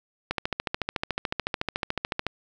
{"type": "click train", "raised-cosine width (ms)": 0.3, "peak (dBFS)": -10, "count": 28, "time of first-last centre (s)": [0.31, 2.267], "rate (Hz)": 13.8, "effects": []}